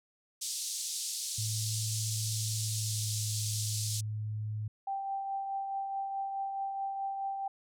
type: band-pass noise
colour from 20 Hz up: white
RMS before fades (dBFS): -37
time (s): 0.41-4.01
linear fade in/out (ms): 10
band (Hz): 4000 to 9200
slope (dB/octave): 24
type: tone with pitch glide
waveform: sine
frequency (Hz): 109.5 to 107.18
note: A2 to A2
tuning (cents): -8 to -45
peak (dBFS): -33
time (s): 1.38-4.68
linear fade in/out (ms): 5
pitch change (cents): -37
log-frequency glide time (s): 2.5-3.16
type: tone with tremolo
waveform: sine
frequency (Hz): 784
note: G5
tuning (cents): 0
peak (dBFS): -31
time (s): 4.87-7.48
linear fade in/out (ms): 5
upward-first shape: triangle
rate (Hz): 4.7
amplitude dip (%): 40
effects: none